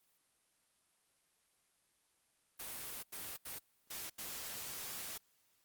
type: noise bursts at uneven times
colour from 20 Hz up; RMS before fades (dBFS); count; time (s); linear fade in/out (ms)
white; -45; 5; 2.59-3.03 / 3.12-3.37 / 3.45-3.59 / 3.9-4.1 / 4.18-5.18; 10
effects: white hiss -75 dBFS RMS until 5.64 s + Opus 32 kbps